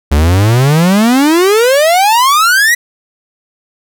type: exponential sweep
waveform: 45% pulse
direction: up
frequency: 68.9 to 1975.5 Hz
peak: -6 dBFS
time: 0.11-2.75 s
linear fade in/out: 10 ms
effects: none